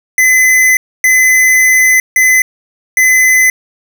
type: tone bursts at uneven times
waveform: square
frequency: 2027 Hz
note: B6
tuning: 45 cents sharp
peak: -6 dBFS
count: 4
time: 0.18-0.77 / 1.04-2 / 2.16-2.42 / 2.97-3.5 s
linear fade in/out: 2 ms
effects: none